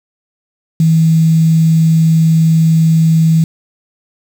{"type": "tone with quantisation", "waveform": "sine", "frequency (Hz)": 161.5, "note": "E3", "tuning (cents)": -35, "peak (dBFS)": -6, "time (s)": [0.8, 3.44], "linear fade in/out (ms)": 2, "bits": 5, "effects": []}